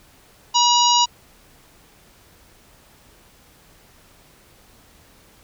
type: harmonic tone with a mistuned harmonic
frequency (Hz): 964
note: B5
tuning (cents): -42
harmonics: 1 / 3 / 4 / 5 / 6 / 7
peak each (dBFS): -16 / -21 / -22 / -23 / -24 / -24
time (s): 0.54-1.06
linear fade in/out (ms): 20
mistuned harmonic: 6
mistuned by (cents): -44
effects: pink hiss -52 dBFS RMS until 5.43 s